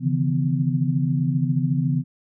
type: tone cluster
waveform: sine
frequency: 137.2 / 151.8 / 165.1 / 250.2 Hz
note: C#3 / D#3 / E3 / B3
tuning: -17 / -42 / +3 / +23 cents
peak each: -22 / -26 / -24 / -26 dBFS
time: 0-2.04 s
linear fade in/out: 50 ms
effects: none